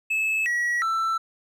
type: tone with pitch steps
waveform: triangle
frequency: 2603 / 1921 / 1332 Hz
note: E7 / B6 / E6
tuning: -22 / -48 / +18 cents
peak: -20 dBFS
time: 0.1-1.18 s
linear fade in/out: 10 ms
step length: 360 ms
effects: none